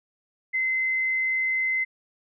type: tone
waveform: sine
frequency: 2058 Hz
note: C7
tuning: 29 cents flat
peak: -22 dBFS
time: 0.53-1.85 s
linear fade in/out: 20 ms
effects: none